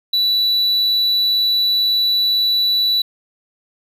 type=tone; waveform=triangle; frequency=3951 Hz; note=B7; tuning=in tune; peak=-12 dBFS; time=0.13-3.02 s; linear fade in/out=5 ms; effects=none